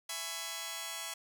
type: chord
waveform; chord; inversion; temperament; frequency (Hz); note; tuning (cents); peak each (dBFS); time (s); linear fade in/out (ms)
5% pulse; C# minor seventh; first; just; 665.2 / 831.5 / 997.9 / 1108.7; E5 / G#5 / B5 / C#6; +16 / +2 / +18 / 0; -33; 0.09-1.14; 5
effects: none